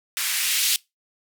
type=noise with band-pass filter sweep; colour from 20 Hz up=violet; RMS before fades=-23 dBFS; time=0.17-0.76 s; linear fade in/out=0 ms; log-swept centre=1600 to 3200 Hz; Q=1.4; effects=noise-tail reverb RT60 0.2 s tail -23 dB re dry